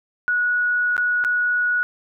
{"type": "tone with dropouts", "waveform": "sine", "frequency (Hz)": 1462, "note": "F#6", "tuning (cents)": -21, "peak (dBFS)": -17, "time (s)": [0.28, 1.83], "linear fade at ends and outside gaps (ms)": 0, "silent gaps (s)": [[0.966, 0.979], [1.24, 1.248]], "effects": []}